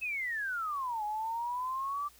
sine exponential two-way sweep, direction down then up, 2628 to 830.6 to 1178 Hz, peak -32 dBFS, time 0.01-2.09 s, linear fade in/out 20 ms, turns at 1.04 s, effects added 60 Hz sine -65 dBFS peak until 2.19 s + white hiss -60 dBFS RMS until 2.19 s

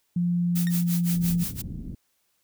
sine tone with pitch glide, 174.61 to 172.8 Hz, F3 to F3, 0 to -18 cents, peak -21 dBFS, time 0.16-1.44 s, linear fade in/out 5 ms, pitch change -18 cents, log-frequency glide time 0.3-1.08 s
blue noise with tremolo, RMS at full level -31 dBFS, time 0.55-1.62 s, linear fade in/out 10 ms, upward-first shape sine, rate 5.8 Hz, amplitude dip 95%
sawtooth tone with exponential decay, 1847 Hz, A#6, 16 cents flat, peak -26 dBFS, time 0.67-0.75 s, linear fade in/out 0 ms, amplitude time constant 16 ms
white low-pass noise, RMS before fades -36 dBFS, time 1.13-1.95 s, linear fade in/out 5 ms, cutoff 220 Hz, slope 24 dB/octave
effects white hiss -71 dBFS RMS until 2.43 s

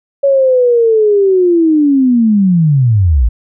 sine linear sweep, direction down, 561 to 50.8 Hz, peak -6 dBFS, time 0.23-3.29 s, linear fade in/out 10 ms, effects none

